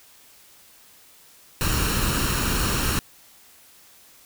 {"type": "noise with comb filter", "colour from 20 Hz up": "pink", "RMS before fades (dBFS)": -23, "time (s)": [1.61, 2.99], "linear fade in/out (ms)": 0, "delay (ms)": 0.72, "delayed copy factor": 0.55, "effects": ["white hiss -52 dBFS RMS until 4.25 s"]}